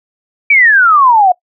sine exponential sweep, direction down, 2349 to 708 Hz, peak -4 dBFS, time 0.5-1.32 s, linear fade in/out 5 ms, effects noise-tail reverb RT60 0.1 s tail -22 dB re dry

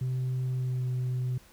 sine tone with pitch glide, 128.3 to 126.39 Hz, C3 to B2, -34 to +40 cents, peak -25 dBFS, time 0.01-1.38 s, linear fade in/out 5 ms, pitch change -26 cents, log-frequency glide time 0.5-0.89 s, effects tanh soft clip ceiling -26 dBFS + pink hiss -57 dBFS RMS until 1.52 s

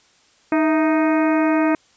harmonic tone with a mistuned harmonic, 311.1 Hz, D#4, in tune, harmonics 1 / 2 / 3 / 4 / 5 / 6 / 7 / 8, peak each -16 / -22 / -26 / -28 / -30 / -32 / -33 / -34 dBFS, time 0.52-1.75 s, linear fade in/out 2 ms, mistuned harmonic 2, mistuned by +76 cents, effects white hiss -56 dBFS RMS until 1.96 s + resampled to 16000 Hz

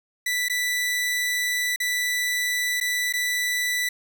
sawtooth tone with dropouts, 1975.5 Hz, B6, in tune, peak -19 dBFS, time 0.26-3.89 s, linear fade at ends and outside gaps 5 ms, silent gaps 0.485-0.497 / 1.761-1.801 / 2.802-2.81 / 3.126-3.136 s, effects none

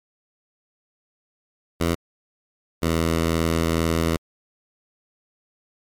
10% pulse tone pair in turn, 84.1 / 82.27 Hz, E2 / E2, +35 / -3 cents, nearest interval unison, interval 38 cents, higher first, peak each -11 dBFS, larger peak neither, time 1.8-1.95 / 2.82-4.17 s, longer second, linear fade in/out 10 ms, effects MP3 96 kbps

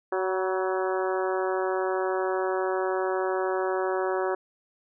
harmonic tone with a mistuned harmonic, 187.3 Hz, F#3, 21 cents sharp, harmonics 2 / 3 / 4 / 5 / 6 / 7 / 8 / 9, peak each -27 / -31 / -33 / -35 / -37 / -38 / -39 / -40 dBFS, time 0.12-4.35 s, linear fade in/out 5 ms, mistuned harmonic 5, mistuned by +38 cents, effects none

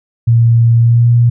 sine tone with pitch glide, 116.4 to 119.12 Hz, A#2 to A#2, -2 to +38 cents, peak -5 dBFS, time 0.27-1.3 s, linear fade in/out 10 ms, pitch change +40 cents, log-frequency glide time 0.78-1.09 s, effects none

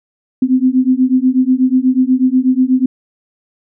sine beating tone pair, 253.1 / 261.3 Hz, B3 / C4, +43 / -2 cents, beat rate 8.2 Hz, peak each -12 dBFS, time 0.42-2.86 s, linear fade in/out 5 ms, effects none

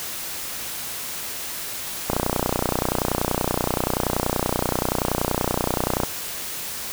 click train, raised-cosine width 1 ms, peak -6 dBFS, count 121, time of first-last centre 2.1-6.034 s, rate 30.5 Hz, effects white hiss -31 dBFS RMS until 6.92 s

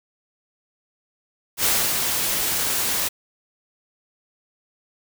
white noise with ADSR envelope, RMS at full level -19 dBFS, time 1.57-3.09 s, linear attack 76 ms, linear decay 290 ms, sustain -4 dB, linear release 18 ms, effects none

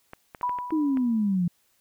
clicks, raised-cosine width 0.5 ms, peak -24 dBFS, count 7, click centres 0.134 / 0.348 / 0.412 / 0.494 / 0.587 / 0.706 / 0.972 s
sine tone with exponential decay, 985 Hz, B5, 5 cents flat, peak -22 dBFS, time 0.43-1.35 s, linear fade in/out 1 ms, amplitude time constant 200 ms
sine exponential sweep, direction down, 322.5 to 169.6 Hz, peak -21 dBFS, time 0.72-1.48 s, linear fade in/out 5 ms
effects white hiss -67 dBFS RMS until 1.8 s

